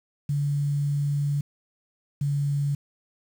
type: tone pair in turn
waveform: sine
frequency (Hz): 143.7 / 142.62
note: D3 / C#3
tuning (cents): -37 / +50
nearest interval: unison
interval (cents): 13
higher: first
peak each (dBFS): -22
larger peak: neither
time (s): 0.29-1.41 / 2.21-2.75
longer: first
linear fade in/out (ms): 5
effects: 8-bit